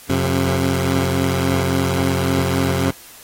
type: tone pair together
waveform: 15% pulse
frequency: 90.3 / 133.65 Hz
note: F#2 / C3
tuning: -42 / +37 cents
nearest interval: perfect fifth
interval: 679 cents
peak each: -13 dBFS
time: 0.09-2.91 s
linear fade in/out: 10 ms
effects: white hiss -42 dBFS RMS until 3.23 s + AAC 48 kbps